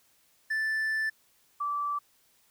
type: tone pair in turn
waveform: triangle / sine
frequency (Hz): 1760 / 1161.8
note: A6 / D6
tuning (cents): 0 / -19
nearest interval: perfect fifth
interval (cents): 719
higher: first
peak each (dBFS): -25 / -28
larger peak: first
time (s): 0.5-1.1 / 1.6-1.99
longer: first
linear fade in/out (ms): 10
effects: white hiss -66 dBFS RMS until 2.5 s